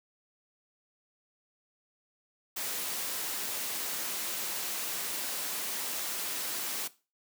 white noise, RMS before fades -35 dBFS, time 2.56-6.88 s, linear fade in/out 10 ms, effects noise-tail reverb RT60 0.3 s tail -17 dB re dry + high-pass 200 Hz 12 dB/octave

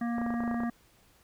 harmonic tone, 235.5 Hz, A#3, 18 cents sharp, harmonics 1 / 3 / 5 / 7 / 8, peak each -29 / -39 / -43 / -46 / -47 dBFS, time 0.01-0.7 s, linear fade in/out 5 ms
clicks, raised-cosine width 1 ms, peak -24 dBFS, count 12, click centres 0.183 / 0.216 / 0.264 / 0.305 / 0.341 / 0.405 / 0.437 / 0.478 / 0.513 / 0.544 / 0.604 / 0.635 s
effects pink hiss -63 dBFS RMS until 1.23 s

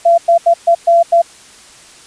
sine tone bursts at uneven times, 680 Hz, F5, 46 cents flat, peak -5 dBFS, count 6, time 0.05-0.18 / 0.28-0.38 / 0.46-0.54 / 0.67-0.75 / 0.87-1.03 / 1.12-1.22 s, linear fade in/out 10 ms, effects white hiss -40 dBFS RMS until 2.06 s + resampled to 22050 Hz

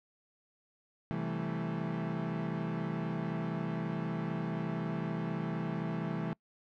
35% pulse chord, A minor seventh, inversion first, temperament equal, 130.81 / 164.81 / 196 / 220 Hz, C3 / E3 / G3 / A3, 0 / 0 / 0 / 0 cents, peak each -40 / -34 / -40 / -38 dBFS, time 1.11-6.33 s, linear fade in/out 0 ms, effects noise-tail reverb RT60 0.1 s tail -25 dB re dry + low-pass 2000 Hz 12 dB/octave

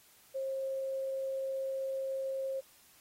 sine tone, 535 Hz, C5, 38 cents sharp, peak -33 dBFS, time 0.34-2.61 s, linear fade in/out 20 ms, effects white hiss -62 dBFS RMS until 3 s + AAC 48 kbps

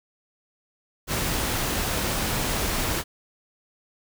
pink noise, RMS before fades -26 dBFS, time 1.07-3.04 s, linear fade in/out 50 ms, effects none

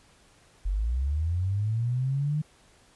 sine linear sweep, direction up, 43.71 to 154 Hz, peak -24 dBFS, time 0.65-2.42 s, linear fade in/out 10 ms, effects pink hiss -59 dBFS RMS until 2.95 s + resampled to 24000 Hz

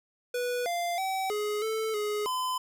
square tone with pitch steps, 490.7 / 694 / 765 / 419.1 / 440.7 / 418.8 / 1017 Hz, B4 / F5 / G5 / G#4 / A4 / G#4 / C6, -11 / -11 / -42 / +16 / +3 / +15 / -50 cents, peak -29 dBFS, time 0.34-2.58 s, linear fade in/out 5 ms, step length 320 ms, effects none

